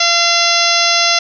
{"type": "harmonic tone with a mistuned harmonic", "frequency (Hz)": 685, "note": "F5", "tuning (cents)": -34, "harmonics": [1, 2, 3, 4, 5, 6, 7, 8, 9], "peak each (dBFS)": [-19, -19, -19, -19, -19, -19, -19, -19, -19], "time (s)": [0, 1.19], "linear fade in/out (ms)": 5, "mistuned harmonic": 8, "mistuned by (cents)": -40, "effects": []}